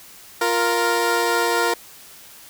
15% pulse tone pair together, 349.3 / 467.1 Hz, F4 / A#4, 0 / +3 cents, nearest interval perfect fourth, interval 503 cents, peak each -16 / -13 dBFS, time 0.41-1.74 s, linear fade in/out 5 ms, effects white hiss -44 dBFS RMS until 2.49 s

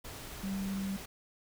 sine tone in noise, 194.6 Hz, G3, 12 cents flat, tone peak -33 dBFS, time 0.43-0.97 s, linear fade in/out 10 ms, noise pink, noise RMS -45 dBFS, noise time 0.04-1.06 s, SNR +9 dB, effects none

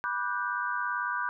sine chord, G major seventh, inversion first, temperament just, 980 / 1176 / 1470 / 1568 Hz, B5 / D6 / F#6 / G6, -14 / +2 / -12 / 0 cents, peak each -34 dBFS, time 0.04-1.29 s, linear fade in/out 0 ms, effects none

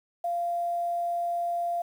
sine tone with quantisation, 692 Hz, F5, 16 cents flat, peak -26 dBFS, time 0.24-1.82 s, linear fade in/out 5 ms, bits 9, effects none

